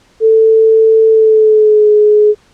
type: tone with pitch glide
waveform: sine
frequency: 443.5 to 421.3 Hz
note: A4 to G#4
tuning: +14 to +25 cents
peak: -4 dBFS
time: 0.2-2.35 s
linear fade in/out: 50 ms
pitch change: -89 cents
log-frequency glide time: 1.09-1.89 s
effects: pink hiss -49 dBFS RMS until 2.53 s + low-pass 7000 Hz 12 dB/octave